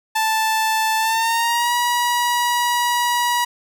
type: tone with pitch glide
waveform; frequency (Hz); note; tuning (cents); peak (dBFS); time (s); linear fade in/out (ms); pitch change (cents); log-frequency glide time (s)
sawtooth; 880 to 965.2; A5 to B5; 0 to -40; -13; 0.15-3.45; 10; +160; 0.98-1.74
effects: none